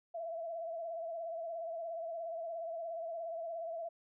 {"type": "tone with vibrato", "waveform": "sine", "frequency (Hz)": 666, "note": "E5", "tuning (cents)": 18, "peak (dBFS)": -38, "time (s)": [0.14, 3.89], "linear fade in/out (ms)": 10, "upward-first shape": "sine", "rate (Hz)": 17, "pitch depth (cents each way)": 55, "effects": []}